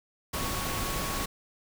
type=tone in noise; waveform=sine; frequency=1110 Hz; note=C#6; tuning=2 cents sharp; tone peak=-38 dBFS; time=0.33-1.26 s; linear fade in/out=10 ms; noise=pink; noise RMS=-32 dBFS; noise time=0.33-1.26 s; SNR=-9 dB; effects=none